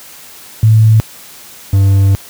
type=tone pair in turn; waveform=sine / triangle; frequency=110 / 98 Hz; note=A2 / G2; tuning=0 / 0 cents; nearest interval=major second; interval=200 cents; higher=first; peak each=-3 dBFS; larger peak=neither; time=0.63-1 / 1.73-2.15 s; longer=second; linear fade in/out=0 ms; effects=white hiss -35 dBFS RMS until 2.29 s + high-pass 60 Hz 12 dB/octave